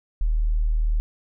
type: tone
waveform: sine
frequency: 38.89 Hz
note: D#1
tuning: in tune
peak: -18 dBFS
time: 0.21-1 s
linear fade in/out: 0 ms
effects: none